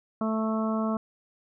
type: harmonic tone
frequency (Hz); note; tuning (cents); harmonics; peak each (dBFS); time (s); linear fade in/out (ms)
220; A3; 0; 1 / 2 / 3 / 4 / 5 / 6; -26 / -36 / -33 / -41 / -35 / -38; 0.21-0.97; 2
effects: none